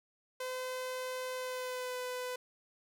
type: tone with pitch glide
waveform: sawtooth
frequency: 511 to 501.1 Hz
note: C5 to B4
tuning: -41 to +25 cents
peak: -33 dBFS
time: 0.4-2.36 s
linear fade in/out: 5 ms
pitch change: -34 cents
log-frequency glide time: 1.35-1.98 s
effects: none